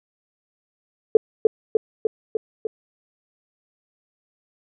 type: tone with echo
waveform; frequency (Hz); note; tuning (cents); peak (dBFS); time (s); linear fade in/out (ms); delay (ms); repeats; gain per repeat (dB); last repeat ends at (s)
sine; 440; A4; 0; -6; 1.15-1.17; 2; 300; 5; -3; 2.67
effects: none